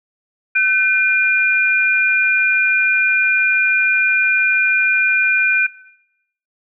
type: tone pair together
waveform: sine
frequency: 1520 / 2413 Hz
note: F#6 / D7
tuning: +46 / +46 cents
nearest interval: minor sixth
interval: 800 cents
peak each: -16 / -13 dBFS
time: 0.55-5.67 s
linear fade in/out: 10 ms
effects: noise-tail reverb RT60 0.8 s tail -19 dB re dry